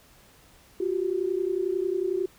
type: tone pair together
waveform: sine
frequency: 354.7 / 385.8 Hz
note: F4 / G4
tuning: +27 / -28 cents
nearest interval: minor second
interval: 145 cents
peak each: -27 / -27 dBFS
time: 0.8-2.26 s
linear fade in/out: 5 ms
effects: pink hiss -56 dBFS RMS until 2.38 s